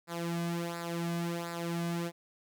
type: tone with flanger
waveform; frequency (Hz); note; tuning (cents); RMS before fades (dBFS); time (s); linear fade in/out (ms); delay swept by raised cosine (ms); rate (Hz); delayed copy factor
sawtooth; 170.1; F3; -45; -35; 0.07-2.12; 50; 0.32 to 2.22; 1.4; -0.7
effects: none